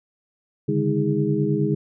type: tone cluster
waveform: sine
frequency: 139.7 / 149.2 / 204.8 / 317.4 / 410.6 Hz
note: C#3 / D3 / G#3 / D#4 / G#4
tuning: +14 / +28 / -24 / +35 / -20 cents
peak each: -25 dBFS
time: 0.68-1.75 s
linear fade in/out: 10 ms
effects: none